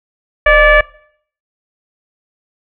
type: tone with frequency modulation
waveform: sine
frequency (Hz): 1172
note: D6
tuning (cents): -4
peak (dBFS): -5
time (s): 0.46-0.81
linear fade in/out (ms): 5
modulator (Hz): 567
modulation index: 1.8
effects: noise-tail reverb RT60 0.6 s tail -21 dB re dry